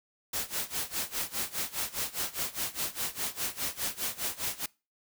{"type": "noise with tremolo", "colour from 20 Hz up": "white", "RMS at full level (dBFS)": -31, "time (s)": [0.33, 4.66], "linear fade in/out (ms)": 5, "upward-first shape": "sine", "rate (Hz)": 4.9, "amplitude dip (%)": 90, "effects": ["noise-tail reverb RT60 0.3 s tail -24 dB re dry"]}